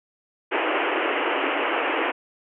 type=band-pass noise; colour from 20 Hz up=pink; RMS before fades=-24 dBFS; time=0.51-2.12 s; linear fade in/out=20 ms; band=280 to 3000 Hz; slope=96 dB/octave; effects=none